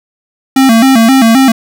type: tone with vibrato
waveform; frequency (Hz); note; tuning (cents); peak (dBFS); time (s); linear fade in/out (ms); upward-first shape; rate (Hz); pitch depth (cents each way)
square; 245.7; B3; -9; -4; 0.56-1.52; 5; square; 3.8; 140
effects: none

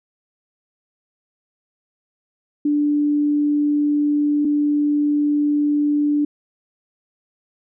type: tone pair in turn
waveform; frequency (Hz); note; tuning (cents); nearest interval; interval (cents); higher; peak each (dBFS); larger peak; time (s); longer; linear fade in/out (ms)
sine; 293.7 / 293.7; D4 / D4; 0 / 0; unison; 0; neither; -15; neither; 2.65-4.45 / 4.45-6.25; neither; 5
effects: none

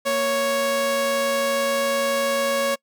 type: tone pair together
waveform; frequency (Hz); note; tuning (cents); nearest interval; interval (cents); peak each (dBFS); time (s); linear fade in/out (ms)
sawtooth; 232.9 / 554.4; A#3 / C#5; -1 / 0; octave + minor third; 1501; -27 / -16; 0.05-2.76; 20
effects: noise-tail reverb RT60 0.1 s tail -26 dB re dry

